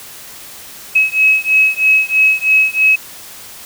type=beating tone pair; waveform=sine; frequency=2562 / 2565.1 Hz; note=E7 / E7; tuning=-50 / -48 cents; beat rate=3.1 Hz; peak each=-12 dBFS; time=0.95-2.96 s; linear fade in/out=10 ms; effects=white hiss -34 dBFS RMS until 3.65 s